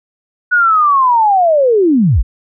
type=linear sweep; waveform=sine; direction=down; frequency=1480 to 32.7 Hz; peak=-7 dBFS; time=0.51-2.23 s; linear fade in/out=20 ms; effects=none